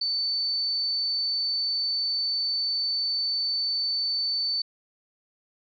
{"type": "tone", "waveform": "sine", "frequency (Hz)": 4523, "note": "C#8", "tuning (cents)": 34, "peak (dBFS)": -24, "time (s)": [0.01, 4.62], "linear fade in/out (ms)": 5, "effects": []}